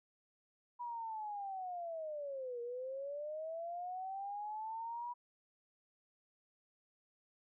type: linear two-way sweep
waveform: sine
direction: down then up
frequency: 975 to 470.4 to 975 Hz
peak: -40 dBFS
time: 0.79-5.14 s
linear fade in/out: 20 ms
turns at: 2.61 s
effects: none